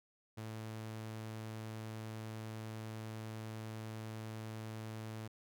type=tone; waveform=sawtooth; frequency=110 Hz; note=A2; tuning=in tune; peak=-39 dBFS; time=0.37-5.28 s; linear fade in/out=10 ms; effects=none